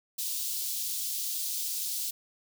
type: high-pass noise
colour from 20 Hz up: white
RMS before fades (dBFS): -33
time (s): 0.18-2.11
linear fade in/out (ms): 10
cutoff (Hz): 3600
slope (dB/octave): 24
effects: none